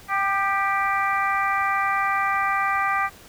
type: harmonic tone with a mistuned harmonic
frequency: 392 Hz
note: G4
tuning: in tune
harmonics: 2 / 3 / 4 / 5 / 6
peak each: -26 / -23 / -29 / -27 / -31 dBFS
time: 0.08-3.1 s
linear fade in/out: 50 ms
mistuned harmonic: 3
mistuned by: +27 cents
effects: pink hiss -47 dBFS RMS until 3.28 s